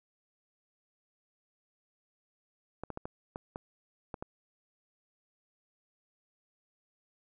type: clicks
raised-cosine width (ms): 1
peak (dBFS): -24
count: 8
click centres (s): 2.836 / 2.903 / 2.974 / 3.055 / 3.359 / 3.559 / 4.142 / 4.225
effects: none